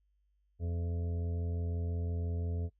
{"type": "harmonic tone with a mistuned harmonic", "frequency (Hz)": 85.8, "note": "F2", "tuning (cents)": -30, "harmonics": [1, 2, 3, 5, 6, 7, 8], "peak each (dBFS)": [-32, -45, -48, -47, -56, -58, -57], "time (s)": [0.59, 2.7], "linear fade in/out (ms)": 50, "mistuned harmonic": 8, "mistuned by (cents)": -24, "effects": ["noise-tail reverb RT60 0.1 s tail -25 dB re dry", "added 50 Hz sine -70 dBFS peak until 2.79 s"]}